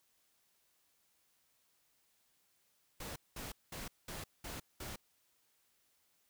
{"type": "noise bursts", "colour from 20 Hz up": "pink", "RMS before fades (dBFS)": -45, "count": 6, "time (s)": [3, 4.96], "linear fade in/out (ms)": 5, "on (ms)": 160, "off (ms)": 200, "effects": ["white hiss -75 dBFS RMS until 6.29 s"]}